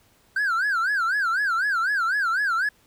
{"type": "tone with vibrato", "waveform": "triangle", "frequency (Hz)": 1500, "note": "F#6", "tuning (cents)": 23, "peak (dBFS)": -18, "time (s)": [0.36, 2.69], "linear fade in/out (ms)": 5, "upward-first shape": "sine", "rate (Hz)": 4, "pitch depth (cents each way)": 220, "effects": ["tanh soft clip ceiling -14 dBFS", "pink hiss -60 dBFS RMS until 2.86 s"]}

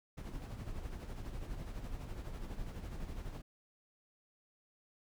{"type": "noise with tremolo", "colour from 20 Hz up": "brown", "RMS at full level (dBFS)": -41, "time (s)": [0.17, 3.42], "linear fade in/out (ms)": 10, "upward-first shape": "sine", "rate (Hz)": 12, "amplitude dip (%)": 50, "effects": []}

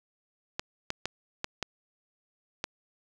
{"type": "clicks", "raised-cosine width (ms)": 0.2, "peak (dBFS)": -13, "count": 6, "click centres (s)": [0.595, 0.904, 1.056, 1.444, 1.627, 2.641], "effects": []}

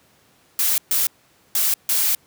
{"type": "noise bursts at uneven times", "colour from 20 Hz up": "blue", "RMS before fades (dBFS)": -19, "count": 4, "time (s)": [[0.59, 0.78], [0.91, 1.07], [1.55, 1.74], [1.89, 2.15]], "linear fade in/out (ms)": 2, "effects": ["pink hiss -57 dBFS RMS until 2.26 s", "high-pass 100 Hz 12 dB/octave"]}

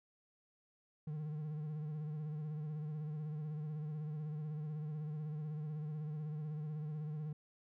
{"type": "tone with vibrato", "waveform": "triangle", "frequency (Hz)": 152.2, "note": "D#3", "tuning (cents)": -38, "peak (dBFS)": -37, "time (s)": [1.07, 7.33], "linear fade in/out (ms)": 5, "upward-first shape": "sine", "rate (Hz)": 16, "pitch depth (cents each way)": 50, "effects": []}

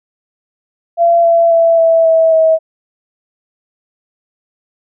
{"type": "tone with pitch steps", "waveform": "sine", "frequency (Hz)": [681, 673.2, 665.4, 657.8, 650.2, 642.8], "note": ["F5", "E5", "E5", "E5", "E5", "E5"], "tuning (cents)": [-44, 36, 16, -4, -24, -44], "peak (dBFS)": -6, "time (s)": [0.97, 2.59], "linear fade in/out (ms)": 50, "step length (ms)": 270, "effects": []}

